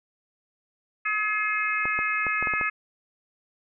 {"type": "harmonic tone", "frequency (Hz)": 424.8, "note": "G#4", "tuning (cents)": 39, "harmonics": [3, 4, 5, 6], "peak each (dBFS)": [-29, -29, -29, -29], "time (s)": [1.05, 2.7], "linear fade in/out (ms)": 10}
{"type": "clicks", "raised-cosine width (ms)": 1, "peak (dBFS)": -19, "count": 7, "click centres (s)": [1.855, 1.99, 2.267, 2.426, 2.472, 2.537, 2.612]}
{"effects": []}